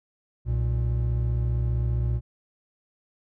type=tone pair together; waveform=triangle; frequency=63.2 / 118.48 Hz; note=B1 / A#2; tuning=+41 / +29 cents; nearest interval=major seventh; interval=1088 cents; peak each=-23 dBFS; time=0.45-2.21 s; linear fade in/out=50 ms; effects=none